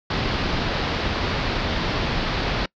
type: low-pass noise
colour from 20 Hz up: pink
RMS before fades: -24 dBFS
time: 0.1-2.66 s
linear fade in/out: 5 ms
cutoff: 4900 Hz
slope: 48 dB/octave
effects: noise-tail reverb RT60 0.1 s tail -25 dB re dry